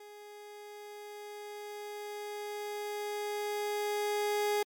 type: tone with level ramp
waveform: 30% pulse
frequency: 415.3 Hz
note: G#4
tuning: in tune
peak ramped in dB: -46 to -25 dBFS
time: 0-4.63 s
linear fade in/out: 5 ms
effects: MP3 96 kbps